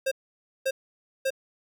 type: tone bursts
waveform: square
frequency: 533 Hz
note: C5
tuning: 32 cents sharp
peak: -24 dBFS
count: 3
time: 0.06-1.305 s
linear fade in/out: 10 ms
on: 55 ms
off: 540 ms
effects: none